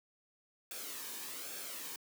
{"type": "noise with flanger", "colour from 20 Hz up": "white", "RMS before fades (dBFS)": -44, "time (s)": [0.71, 1.96], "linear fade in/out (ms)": 2, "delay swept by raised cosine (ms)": [1, 1.51], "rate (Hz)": 1.2, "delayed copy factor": -0.55, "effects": ["high-pass 200 Hz 12 dB/octave"]}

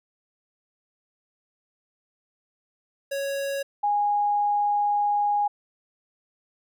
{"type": "tone pair in turn", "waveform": ["square", "sine"], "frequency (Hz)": [554.4, 823.7], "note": ["C#5", "G#5"], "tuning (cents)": [0, -14], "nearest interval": "perfect fifth", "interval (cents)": 686, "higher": "second", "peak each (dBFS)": [-27, -20], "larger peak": "second", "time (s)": [[3.11, 3.63], [3.83, 5.48]], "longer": "second", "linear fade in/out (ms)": 10, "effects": []}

